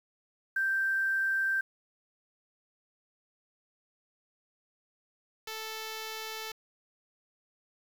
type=tone pair in turn; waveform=sine / 5% pulse; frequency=1568 / 440 Hz; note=G6 / A4; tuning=0 / 0 cents; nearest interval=octave + minor seventh; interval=2200 cents; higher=first; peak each=-26 dBFS; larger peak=neither; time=0.56-1.61 / 5.47-6.52 s; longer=neither; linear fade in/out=5 ms; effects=9-bit